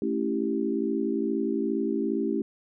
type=chord; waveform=sine; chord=A dominant seventh; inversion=none; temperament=equal; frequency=220 / 277.2 / 329.6 / 392 Hz; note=A3 / C#4 / E4 / G4; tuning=0 / 0 / 0 / 0 cents; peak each=-30 dBFS; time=0.02-2.42 s; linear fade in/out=2 ms; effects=none